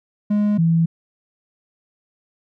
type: tone pair in turn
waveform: triangle / sine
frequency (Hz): 207.7 / 165.24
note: G#3 / E3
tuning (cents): 0 / +4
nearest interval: major third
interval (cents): 396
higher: first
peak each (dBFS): -13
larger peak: neither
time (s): 0.3-0.58 / 0.58-0.86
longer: neither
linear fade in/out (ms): 10
effects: none